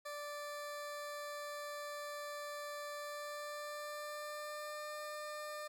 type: tone with pitch glide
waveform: 20% pulse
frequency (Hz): 586 to 600.7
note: D5 to D5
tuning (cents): -4 to +39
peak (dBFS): -38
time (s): 0.05-5.68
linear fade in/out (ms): 10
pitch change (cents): +43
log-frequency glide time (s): 2.95-4.93
effects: 12-bit